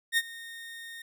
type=tone with ADSR envelope; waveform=30% pulse; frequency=1843 Hz; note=A#6; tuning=20 cents flat; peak=-18 dBFS; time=0.12-1.02 s; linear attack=54 ms; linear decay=42 ms; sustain=-20 dB; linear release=4 ms; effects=none